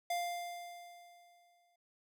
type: tone with exponential decay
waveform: square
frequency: 698.5 Hz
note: F5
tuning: in tune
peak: -33 dBFS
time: 0.1-1.76 s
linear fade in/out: 5 ms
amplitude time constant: 360 ms
effects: none